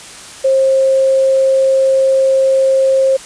sine tone, 533 Hz, C5, 32 cents sharp, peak -8 dBFS, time 0.44-3.17 s, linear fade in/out 10 ms, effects white hiss -33 dBFS RMS until 3.25 s + resampled to 22050 Hz

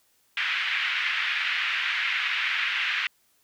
pink band-pass noise, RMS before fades -27 dBFS, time 0.37-3.07 s, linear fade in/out 2 ms, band 1700 to 2900 Hz, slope 24 dB/octave, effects white hiss -66 dBFS RMS until 3.43 s

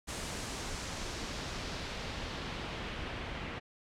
pink noise with low-pass filter sweep, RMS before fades -40 dBFS, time 0.07-3.6 s, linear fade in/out 20 ms, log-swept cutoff 8700 to 2500 Hz, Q 1.2, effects none

